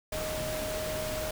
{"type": "tone in noise", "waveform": "sine", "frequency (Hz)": 622.3, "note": "D#5", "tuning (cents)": 0, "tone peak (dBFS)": -34, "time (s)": [0.12, 1.31], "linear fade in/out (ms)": 5, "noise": "pink", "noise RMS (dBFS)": -36, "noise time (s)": [0.12, 1.31], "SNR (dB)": -1, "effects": []}